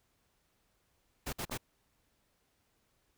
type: noise bursts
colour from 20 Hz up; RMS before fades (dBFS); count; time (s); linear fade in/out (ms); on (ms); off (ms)
pink; -38; 3; 1.26-1.577; 10; 69; 55
type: clicks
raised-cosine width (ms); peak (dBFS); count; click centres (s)
1; -34 / -33; 2; 1.497 / 1.52
effects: pink hiss -75 dBFS RMS until 3.17 s

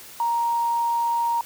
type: tone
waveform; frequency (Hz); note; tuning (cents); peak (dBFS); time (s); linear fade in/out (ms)
triangle; 936; A#5; +7; -16; 0.2-1.41; 2
effects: tanh soft clip ceiling -18 dBFS + white hiss -43 dBFS RMS until 1.45 s

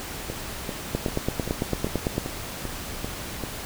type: two click trains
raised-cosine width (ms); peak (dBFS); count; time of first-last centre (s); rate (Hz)
2; -16 / -10; 9 / 12; 0.3-3.437 / 0.95-2.18; 2.55 / 8.94
effects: pink hiss -35 dBFS RMS until 3.65 s

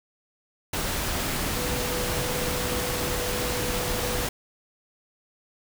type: tone in noise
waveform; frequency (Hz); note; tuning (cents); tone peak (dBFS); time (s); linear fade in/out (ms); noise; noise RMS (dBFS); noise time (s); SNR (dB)
sine; 493.9; B4; 0; -32; 1.56-4.26; 5; pink; -28; 0.73-4.29; -7
effects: none

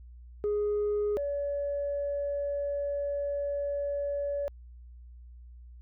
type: tone pair in turn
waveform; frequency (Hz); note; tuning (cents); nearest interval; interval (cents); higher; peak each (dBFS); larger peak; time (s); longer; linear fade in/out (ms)
sine; 415.6 / 570; G#4 / C#5; +1 / +48; perfect fourth; 547; second; -24 / -28; first; 0.44-1.17 / 1.17-4.48; second; 0
effects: tanh soft clip ceiling -24 dBFS + added 60 Hz sine -46 dBFS peak until 5.81 s

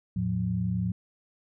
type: tone cluster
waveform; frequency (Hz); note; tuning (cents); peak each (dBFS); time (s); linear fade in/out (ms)
sine; 83.5 / 111.9 / 180.5; E2 / A2 / F#3; +23 / +30 / -43; -36 / -29 / -28; 0.16-0.92; 5
effects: none

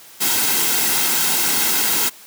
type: noise with comb filter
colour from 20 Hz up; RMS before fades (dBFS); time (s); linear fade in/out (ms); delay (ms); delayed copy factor
white; -18; 0.2-2.1; 20; 1.7; -0.55
effects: white hiss -43 dBFS RMS until 2.26 s + high-pass 150 Hz 12 dB/octave

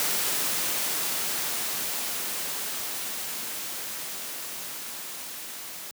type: noise with level ramp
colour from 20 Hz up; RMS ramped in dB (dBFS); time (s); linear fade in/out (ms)
white; -26 to -39; 0-5.91; 0
effects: high-pass 150 Hz 12 dB/octave

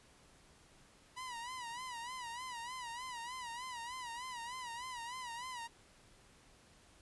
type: tone with vibrato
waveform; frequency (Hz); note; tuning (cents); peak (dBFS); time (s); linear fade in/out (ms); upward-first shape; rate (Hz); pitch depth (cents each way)
sawtooth; 977; B5; -19; -39; 1.16-5.68; 20; sine; 3.3; 100
effects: pink hiss -64 dBFS RMS until 7.01 s + resampled to 24000 Hz

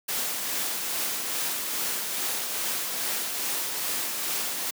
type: noise with tremolo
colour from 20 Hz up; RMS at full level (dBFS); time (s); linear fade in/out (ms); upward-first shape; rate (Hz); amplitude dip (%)
white; -28; 0.08-4.71; 10; triangle; 2.4; 35
effects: high-pass 200 Hz 12 dB/octave

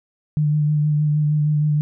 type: tone with vibrato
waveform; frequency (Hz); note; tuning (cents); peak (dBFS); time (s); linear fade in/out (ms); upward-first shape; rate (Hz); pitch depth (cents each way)
sine; 150.1; D3; +38; -15; 0.37-1.81; 0; sine; 6.4; 21
effects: none

